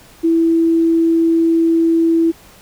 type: tone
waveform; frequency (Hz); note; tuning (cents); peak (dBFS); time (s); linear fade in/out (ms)
sine; 330; E4; +2; -10; 0.23-2.32; 20
effects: pink hiss -44 dBFS RMS until 2.61 s

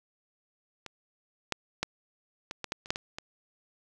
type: clicks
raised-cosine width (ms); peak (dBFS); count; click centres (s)
0.2; -23 / -11 / -11 / -19 / -17 / -14 / -28 / -9 / -17 / -20; 10; 0.863 / 1.523 / 1.83 / 2.511 / 2.643 / 2.721 / 2.859 / 2.905 / 2.959 / 3.185
effects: none

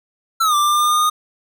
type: linear two-way sweep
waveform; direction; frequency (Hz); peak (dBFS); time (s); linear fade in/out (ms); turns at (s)
square; down then up; 1362 to 1174.7 to 1234; -14; 0.4-1.1; 10; 0.55
effects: none

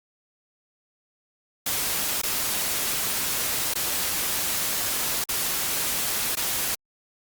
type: noise with dropouts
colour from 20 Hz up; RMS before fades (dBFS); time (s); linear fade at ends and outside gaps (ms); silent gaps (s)
white; -26; 1.66-6.75; 5; 2.217-2.233 / 3.738-3.754 / 5.241-5.288 / 6.354-6.369
effects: Opus 48 kbps

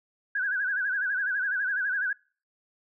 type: tone with vibrato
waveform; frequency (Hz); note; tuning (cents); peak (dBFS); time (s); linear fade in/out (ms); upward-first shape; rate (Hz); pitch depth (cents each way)
sine; 1568; G6; 0; -25; 0.35-2.13; 5; sine; 12; 110
effects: noise-tail reverb RT60 0.4 s tail -25 dB re dry

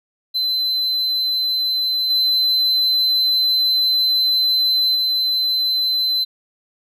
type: tone with level steps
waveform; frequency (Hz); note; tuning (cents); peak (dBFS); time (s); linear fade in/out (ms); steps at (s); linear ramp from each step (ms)
triangle; 4053; B7; +44; -16 / -13 / -15; 0.34-6.25; 20; 2.1 / 4.95; 5
effects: none

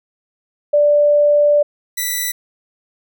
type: tone pair in turn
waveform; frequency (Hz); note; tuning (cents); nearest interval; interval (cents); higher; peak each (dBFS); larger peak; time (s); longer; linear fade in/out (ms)
sine / 5% pulse; 587 / 1974.4; D5 / B6; -1 / -1; octave + major sixth; 2100; second; -9 / -8; second; 0.73-1.63 / 1.97-2.32; first; 10
effects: none

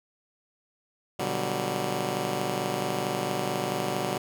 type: chord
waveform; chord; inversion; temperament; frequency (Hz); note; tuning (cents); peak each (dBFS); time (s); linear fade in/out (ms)
10% pulse; G major seventh; first; just; 122.5 / 147 / 183.75 / 196; B2 / D3 / F#3 / G3; -14 / +2 / -12 / 0; -26; 1.19-4.18; 5
effects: none

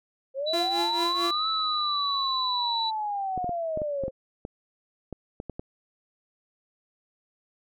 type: linear two-way sweep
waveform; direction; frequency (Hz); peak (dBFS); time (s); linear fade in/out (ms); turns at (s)
sine; up then down; 520 to 1308 to 520; -27; 0.34-4.11; 50; 1.49
type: tone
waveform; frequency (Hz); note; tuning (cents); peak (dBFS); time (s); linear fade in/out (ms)
sine; 3951; B7; 0; -27; 0.46-2.91; 20
type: tone with tremolo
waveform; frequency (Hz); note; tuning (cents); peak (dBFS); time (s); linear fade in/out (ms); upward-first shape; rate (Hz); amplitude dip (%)
sawtooth; 344; F4; -26; -22; 0.53-1.31; 5; triangle; 4.5; 85
type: clicks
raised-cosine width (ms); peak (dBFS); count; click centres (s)
2; -21; 12; 3.377 / 3.444 / 3.493 / 3.774 / 3.818 / 4.037 / 4.081 / 4.451 / 5.127 / 5.401 / 5.497 / 5.595
effects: none

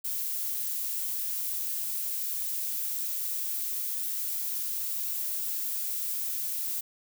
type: noise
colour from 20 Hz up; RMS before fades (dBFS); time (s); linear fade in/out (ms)
violet; -32; 0.04-6.81; 10
effects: none

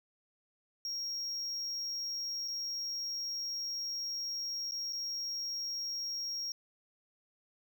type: tone with dropouts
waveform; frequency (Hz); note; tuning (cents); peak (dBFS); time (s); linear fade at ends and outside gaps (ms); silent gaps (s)
triangle; 5588; F8; 0; -34; 0.85-6.52; 1; 2.478-2.482 / 4.711-4.72 / 4.925-4.931
effects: none

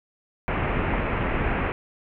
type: low-pass noise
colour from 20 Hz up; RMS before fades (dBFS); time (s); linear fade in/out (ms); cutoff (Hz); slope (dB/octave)
pink; -25; 0.48-1.72; 0; 2600; 48
effects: none

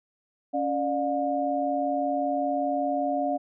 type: tone cluster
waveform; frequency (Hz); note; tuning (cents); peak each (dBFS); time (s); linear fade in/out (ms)
sine; 278.8 / 596 / 716; C#4 / D5 / F5; +10 / +25 / +43; -29 / -29 / -27; 0.53-3.38; 20
effects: none

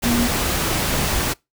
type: tone in noise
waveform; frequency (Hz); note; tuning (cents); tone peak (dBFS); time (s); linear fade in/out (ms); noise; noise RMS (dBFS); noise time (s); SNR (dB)
sine; 238.7; A#3; +41; -18; 0.04-0.28; 20; pink; -21; 0.02-1.34; 0
effects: noise-tail reverb RT60 0.2 s tail -24 dB re dry

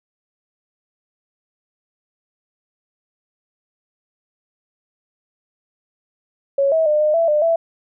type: tone with pitch steps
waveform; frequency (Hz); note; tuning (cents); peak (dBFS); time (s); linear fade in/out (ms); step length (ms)
sine; 554 / 644 / 603 / 608 / 666 / 600 / 664; C#5 / E5 / D5 / D#5 / E5 / D5 / E5; -1 / -41 / +46 / -40 / +18 / +37 / +12; -13; 6.58-7.56; 5; 140
effects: none

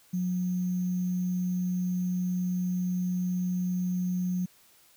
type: tone with sample-and-hold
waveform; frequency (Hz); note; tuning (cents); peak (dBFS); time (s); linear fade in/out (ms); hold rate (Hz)
sine; 181; F#3; -38; -26; 0.13-4.46; 10; 6300
effects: white hiss -60 dBFS RMS until 4.96 s

